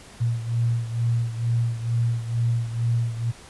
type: beating tone pair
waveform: sine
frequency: 116.54 / 118.74 Hz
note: A#2 / A#2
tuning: 0 / +32 cents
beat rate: 2.2 Hz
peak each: -22 / -27 dBFS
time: 0.2-3.32 s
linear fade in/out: 20 ms
effects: pink hiss -46 dBFS RMS until 3.49 s + resampled to 24000 Hz